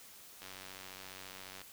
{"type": "click train", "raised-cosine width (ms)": 0.2, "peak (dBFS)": -30, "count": 114, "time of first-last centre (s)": [0.42, 1.616], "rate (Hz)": 94.5, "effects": ["white hiss -55 dBFS RMS until 1.72 s"]}